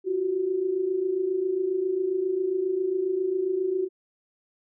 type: tone pair together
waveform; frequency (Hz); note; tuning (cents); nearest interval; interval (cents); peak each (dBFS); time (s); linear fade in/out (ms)
sine; 349.2 / 376.6; F4 / F#4; 0 / +31; minor second; 131; -30 / -24; 0.04-3.89; 50
effects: none